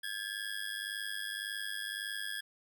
25% pulse ring-modulated tone, 1661.2 Hz, G#6, in tune, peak -30 dBFS, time 0.03-2.41 s, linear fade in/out 10 ms, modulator 50.9 Hz, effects none

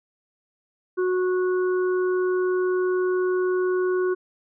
harmonic tone, 367 Hz, F#4, 14 cents flat, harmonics 1 / 3 / 4, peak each -20 / -34 / -34 dBFS, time 0.97-4.15 s, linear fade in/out 20 ms, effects none

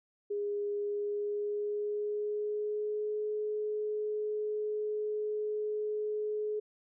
sine tone with pitch glide, 410 to 424 Hz, G#4 to G#4, -22 to +36 cents, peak -31 dBFS, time 0.3-6.6 s, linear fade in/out 10 ms, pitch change +58 cents, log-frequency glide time 0.71-3.24 s, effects none

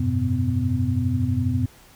sine tone cluster, 90.1 / 102.3 / 124.8 / 252 Hz, F#2 / G#2 / B2 / B3, -45 / -26 / +19 / +35 cents, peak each -25 dBFS, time 0-1.66 s, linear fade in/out 5 ms, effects pink hiss -51 dBFS RMS until 1.95 s

